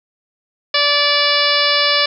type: harmonic tone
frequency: 580 Hz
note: D5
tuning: 22 cents flat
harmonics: 1 / 2 / 3 / 4 / 5 / 6 / 7 / 8 / 9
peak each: -21 / -21 / -21 / -21 / -21 / -21 / -21 / -21 / -21 dBFS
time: 0.74-2.06 s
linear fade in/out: 5 ms
effects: none